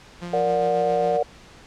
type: tone with tremolo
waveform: sawtooth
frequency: 174.61 Hz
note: F3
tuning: in tune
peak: -26 dBFS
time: 0.21-1.18 s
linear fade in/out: 20 ms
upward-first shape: sine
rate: 7.4 Hz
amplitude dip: 30%
type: chord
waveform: sine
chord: Bb augmented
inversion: none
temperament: just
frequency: 466.2 / 582.7 / 728.4 Hz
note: Bb4 / D5 / F#5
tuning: 0 / -14 / -27 cents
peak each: -23 dBFS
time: 0.33-1.23 s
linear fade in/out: 5 ms
effects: pink hiss -47 dBFS RMS until 1.66 s + low-pass 6000 Hz 12 dB/octave